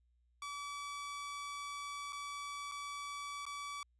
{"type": "tone with dropouts", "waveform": "sawtooth", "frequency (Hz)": 1148, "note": "D6", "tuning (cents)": -40, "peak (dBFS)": -38, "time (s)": [0.42, 3.83], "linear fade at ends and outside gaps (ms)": 2, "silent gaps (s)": [[2.124, 2.129], [2.715, 2.719], [3.454, 3.464]], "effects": ["added 60 Hz sine -70 dBFS peak until 3.99 s", "resampled to 22050 Hz"]}